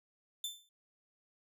sawtooth tone with exponential decay, 3543 Hz, A7, 11 cents sharp, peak -31 dBFS, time 0.44-0.69 s, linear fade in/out 2 ms, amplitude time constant 53 ms, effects none

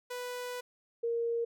sawtooth / sine tone pair in turn, 493.9 / 466.2 Hz, B4 / A#4, 0 / 0 cents, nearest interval minor second, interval 100 cents, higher first, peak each -33 / -29 dBFS, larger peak second, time 0.1-0.61 / 1.03-1.45 s, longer first, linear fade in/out 10 ms, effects none

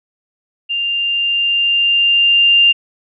sine tone with level ramp, 2794 Hz, F7, in tune, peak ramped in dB -16 to -6 dBFS, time 0.69-2.73 s, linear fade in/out 20 ms, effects none

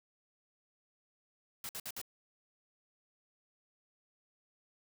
white noise bursts, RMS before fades -42 dBFS, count 4, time 1.64-2.015 s, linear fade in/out 2 ms, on 51 ms, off 57 ms, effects none

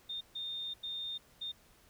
sine tone bursts at uneven times, 3642 Hz, A#7, 41 cents flat, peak -37 dBFS, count 4, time 0.09-0.21 / 0.35-0.74 / 0.83-1.18 / 1.41-1.52 s, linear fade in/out 10 ms, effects pink hiss -64 dBFS RMS until 1.89 s

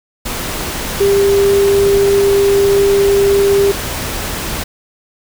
sine tone in noise, 398.2 Hz, G4, 27 cents sharp, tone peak -8 dBFS, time 1-3.72 s, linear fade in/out 10 ms, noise pink, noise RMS -21 dBFS, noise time 0.25-4.64 s, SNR +10 dB, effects none

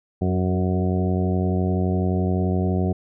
harmonic tone with a mistuned harmonic, 91.7 Hz, F#2, 15 cents flat, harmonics 1 / 2 / 3 / 4 / 5 / 6 / 7 / 8, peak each -22 / -23 / -30 / -28 / -34 / -38 / -34 / -34 dBFS, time 0.21-2.93 s, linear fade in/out 10 ms, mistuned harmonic 4, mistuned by +20 cents, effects none

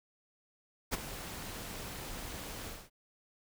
pink noise with ADSR envelope, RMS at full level -31 dBFS, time 0.91-2.9 s, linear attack 28 ms, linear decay 19 ms, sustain -12 dB, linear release 230 ms, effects none

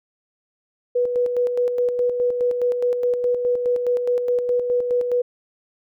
sine tone with tremolo, 490 Hz, B4, 14 cents flat, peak -16 dBFS, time 0.95-5.22 s, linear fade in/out 10 ms, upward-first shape square, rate 4.8 Hz, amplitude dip 45%, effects none

